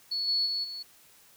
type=tone with level steps; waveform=sine; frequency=4403 Hz; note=C#8; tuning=13 cents flat; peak=-28 / -24 / -28 / -36 dBFS; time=0.11-0.83 s; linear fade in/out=10 ms; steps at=0.27 / 0.45 / 0.63 s; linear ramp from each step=20 ms; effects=white hiss -58 dBFS RMS until 1.36 s